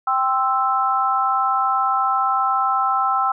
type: chord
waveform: sine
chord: C major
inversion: second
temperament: equal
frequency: 784 / 1046.5 / 1318.5 Hz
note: G5 / C6 / E6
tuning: 0 / 0 / 0 cents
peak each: -21 / -23 / -19 dBFS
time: 0.07-3.32 s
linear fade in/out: 5 ms
effects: none